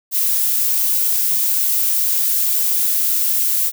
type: noise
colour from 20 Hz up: violet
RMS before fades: -17 dBFS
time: 0.11-3.72 s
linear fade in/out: 50 ms
effects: none